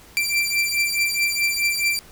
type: beating tone pair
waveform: sawtooth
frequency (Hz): 2349 / 2353.7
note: D7 / D7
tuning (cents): 0 / +3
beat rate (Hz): 4.7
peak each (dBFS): -19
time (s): 0.17-1.99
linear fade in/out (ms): 0
effects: pink hiss -47 dBFS RMS until 2.11 s